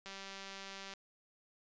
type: click train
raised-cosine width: 0.2 ms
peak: -30 dBFS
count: 172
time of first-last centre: 0.06-0.937 s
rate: 195 Hz
effects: resampled to 16000 Hz